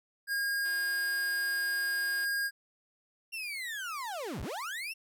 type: tone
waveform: square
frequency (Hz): 1624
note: G#6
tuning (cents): -39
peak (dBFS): -30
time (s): 0.27-2.51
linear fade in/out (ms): 50
type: tone with pitch glide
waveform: 5% pulse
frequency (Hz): 354.5 to 357.6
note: F4 to F4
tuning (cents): +26 to +41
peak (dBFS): -38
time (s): 0.64-2.26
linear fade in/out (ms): 20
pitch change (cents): +15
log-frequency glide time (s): 0.85-0.98
type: linear two-way sweep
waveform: 35% pulse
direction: down then up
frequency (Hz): 2780 to 37.37 to 2780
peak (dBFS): -34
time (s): 3.32-4.94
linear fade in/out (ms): 20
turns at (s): 4.42
effects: none